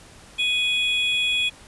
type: tone pair together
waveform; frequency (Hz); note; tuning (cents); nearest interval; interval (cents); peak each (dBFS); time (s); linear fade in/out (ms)
triangle; 2489 / 3355; D#7 / G#7; 0 / +17; perfect fourth; 517; -21; 0.38-1.5; 20
effects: pink hiss -47 dBFS RMS until 1.67 s + resampled to 24000 Hz